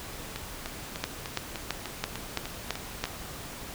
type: two click trains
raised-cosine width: 0.2 ms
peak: -10 / -17 dBFS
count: 7 / 10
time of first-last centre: 1.04-3.04 / 0.36-3.055 s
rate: 3 / 3.34 Hz
effects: pink hiss -41 dBFS RMS until 3.74 s